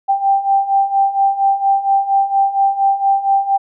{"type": "beating tone pair", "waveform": "sine", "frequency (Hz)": [784, 788.3], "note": ["G5", "G5"], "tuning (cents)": [0, 9], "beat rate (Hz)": 4.3, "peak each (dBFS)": [-17, -13], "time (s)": [0.08, 3.58], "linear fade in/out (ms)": 20, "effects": []}